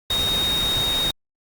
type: tone in noise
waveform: sine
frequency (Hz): 3729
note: A#7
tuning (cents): 0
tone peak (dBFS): -20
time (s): 0.1-1.11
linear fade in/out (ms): 5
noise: pink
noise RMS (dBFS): -28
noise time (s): 0.1-1.11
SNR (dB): +5
effects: Opus 48 kbps